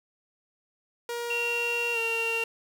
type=tone with pitch glide; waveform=sawtooth; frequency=474 to 457.1 Hz; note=A#4 to A#4; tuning=+29 to -34 cents; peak=-27 dBFS; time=1.09-2.44 s; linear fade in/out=2 ms; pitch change=-63 cents; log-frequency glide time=1.93-1.98 s
type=tone; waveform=sine; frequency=2756 Hz; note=F7; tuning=24 cents flat; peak=-27 dBFS; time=1.3-2.44 s; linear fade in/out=5 ms
effects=none